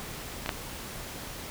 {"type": "clicks", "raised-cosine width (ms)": 0.3, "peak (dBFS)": [-15, -11], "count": 2, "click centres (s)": [0.461, 0.492], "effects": ["pink hiss -40 dBFS RMS until 1.5 s"]}